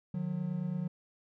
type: tone pair together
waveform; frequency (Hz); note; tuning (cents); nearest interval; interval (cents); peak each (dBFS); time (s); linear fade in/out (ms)
triangle; 152.61 / 181.7; D#3 / F#3; -33 / -31; minor third; 302; -34 / -32; 0.14-0.88; 5
effects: none

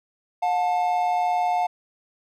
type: tone pair together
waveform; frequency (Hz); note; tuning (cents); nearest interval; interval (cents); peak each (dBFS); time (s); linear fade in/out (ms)
triangle; 718.6 / 881; F5 / A5; +49 / +2; major third; 353; -19 / -24; 0.42-1.67; 10
effects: none

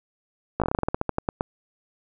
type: slowing click train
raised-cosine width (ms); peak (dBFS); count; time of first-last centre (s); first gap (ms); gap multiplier
1; -9; 16; 0.6-1.409; 17; 1.15
effects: none

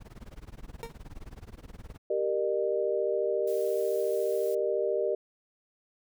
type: noise with tremolo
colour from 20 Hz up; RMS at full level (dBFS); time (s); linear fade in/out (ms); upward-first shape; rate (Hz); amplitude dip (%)
brown; -41; 0-1.98; 20; sine; 19; 95
type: tone with exponential decay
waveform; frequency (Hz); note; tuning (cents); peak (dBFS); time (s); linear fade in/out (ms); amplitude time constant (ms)
30% pulse; 461.6; A#4; -17; -30; 0.83-0.96; 0; 27
type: chord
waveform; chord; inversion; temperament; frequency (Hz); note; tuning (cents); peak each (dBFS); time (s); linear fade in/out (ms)
sine; Eb major; first; equal with one note detuned; 392 / 466.2 / 606.3; G4 / Bb4 / Eb5; 0 / 0 / -45; -30; 2.1-5.15; 5
type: noise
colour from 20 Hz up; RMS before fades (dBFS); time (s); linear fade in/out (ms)
blue; -48; 3.47-4.55; 5
effects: none

